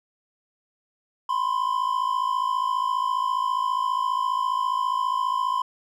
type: tone pair together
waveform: triangle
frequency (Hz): 999 / 1053.8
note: B5 / C6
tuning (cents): +20 / +12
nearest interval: minor second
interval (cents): 92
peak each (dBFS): -23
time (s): 1.29-5.62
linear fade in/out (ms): 5
effects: none